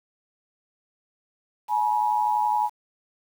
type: tone pair together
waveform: sine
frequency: 849.3 / 961 Hz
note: G#5 / B5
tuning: +39 / -48 cents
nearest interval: major second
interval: 213 cents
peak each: -22 / -24 dBFS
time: 1.68-2.7 s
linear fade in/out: 50 ms
effects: 8-bit